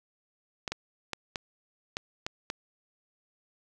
clicks, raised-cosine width 0.2 ms, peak -15 dBFS, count 7, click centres 0.678 / 0.72 / 1.133 / 1.358 / 1.969 / 2.265 / 2.501 s, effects none

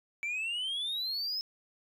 sine exponential sweep, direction up, 2300 to 5220 Hz, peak -29 dBFS, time 0.23-1.41 s, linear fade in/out 0 ms, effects tanh soft clip ceiling -31 dBFS

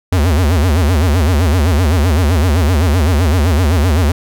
square tone with vibrato, 81.6 Hz, E2, 17 cents flat, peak -10 dBFS, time 0.12-4.12 s, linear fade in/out 5 ms, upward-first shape sine, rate 7.8 Hz, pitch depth 250 cents each way, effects none

